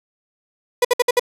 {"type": "tone bursts", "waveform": "35% pulse", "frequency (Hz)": 490, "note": "B4", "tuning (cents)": -14, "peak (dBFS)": -10, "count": 5, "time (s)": [0.82, 1.196], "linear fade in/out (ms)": 5, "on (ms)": 28, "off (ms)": 59, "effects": ["resampled to 32000 Hz"]}